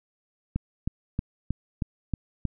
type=click train; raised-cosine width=5 ms; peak=-14 dBFS; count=7; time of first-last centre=0.56-2.453 s; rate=3.17 Hz; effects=none